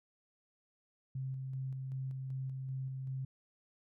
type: tone with tremolo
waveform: sine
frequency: 132.3 Hz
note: C3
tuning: 20 cents sharp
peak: -36 dBFS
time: 1.15-3.25 s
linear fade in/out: 5 ms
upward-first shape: square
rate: 2.6 Hz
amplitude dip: 25%
effects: none